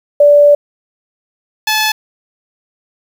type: tone pair in turn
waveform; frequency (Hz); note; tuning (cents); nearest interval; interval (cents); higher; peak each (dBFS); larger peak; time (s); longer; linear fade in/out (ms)
sine / 10% pulse; 582 / 863.8; D5 / A5; -16 / -32; perfect fifth; 684; second; -3; neither; 0.2-0.55 / 1.67-1.92; first; 5
effects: 7-bit